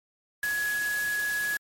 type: tone in noise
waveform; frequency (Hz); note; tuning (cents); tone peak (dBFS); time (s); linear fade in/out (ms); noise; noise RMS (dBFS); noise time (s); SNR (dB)
sine; 1680; G#6; +19; -26; 0.43-1.57; 2; white; -37; 0.43-1.57; +8
effects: MP3 64 kbps